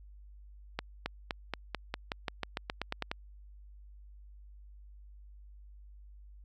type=accelerating click train; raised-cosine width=0.3 ms; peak=-17 dBFS; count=15; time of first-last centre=0.79-3.115 s; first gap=270 ms; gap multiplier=0.92; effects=added 50 Hz sine -50 dBFS peak until 6.44 s